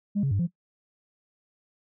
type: tone with pitch steps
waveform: sine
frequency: 203.6 / 137.7 / 99.1 / 172.8 Hz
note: G#3 / C#3 / G2 / F3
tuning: -34 / -11 / +19 / -18 cents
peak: -21 dBFS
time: 0.15-0.474 s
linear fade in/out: 20 ms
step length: 81 ms
effects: noise-tail reverb RT60 0.1 s tail -20 dB re dry + tanh soft clip ceiling -19 dBFS